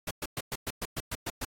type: noise bursts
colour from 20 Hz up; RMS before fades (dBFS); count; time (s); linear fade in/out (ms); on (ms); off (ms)
pink; -34; 10; 0.07-1.45; 5; 39; 110
effects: AAC 48 kbps